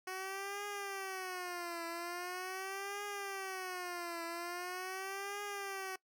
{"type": "tone with vibrato", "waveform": "10% pulse", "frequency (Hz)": 370.5, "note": "F#4", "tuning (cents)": 2, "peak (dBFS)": -32, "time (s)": [0.07, 5.96], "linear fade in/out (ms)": 5, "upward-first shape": "triangle", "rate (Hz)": 0.42, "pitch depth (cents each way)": 180, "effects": ["noise-tail reverb RT60 0.1 s tail -21 dB re dry"]}